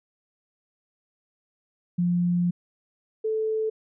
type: tone pair in turn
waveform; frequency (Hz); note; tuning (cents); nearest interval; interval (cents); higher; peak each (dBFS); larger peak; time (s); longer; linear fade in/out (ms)
sine; 175.6 / 437.8; F3 / A4; +10 / -9; octave + major third; 1581; second; -20 / -23; first; 1.98-2.51 / 3.24-3.7; first; 10
effects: none